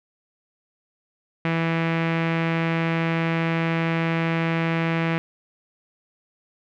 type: tone with low-pass filter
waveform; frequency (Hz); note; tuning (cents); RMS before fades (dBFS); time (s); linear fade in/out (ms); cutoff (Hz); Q
sawtooth; 164.81; E3; 0; -23; 1.45-5.18; 0; 2300; 2.6
effects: none